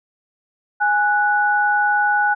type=tone pair together; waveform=sine; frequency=828.4 / 1478 Hz; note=G#5 / F#6; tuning=-5 / -2 cents; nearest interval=minor seventh; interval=1003 cents; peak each=-17 dBFS; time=0.8-2.35 s; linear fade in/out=20 ms; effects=none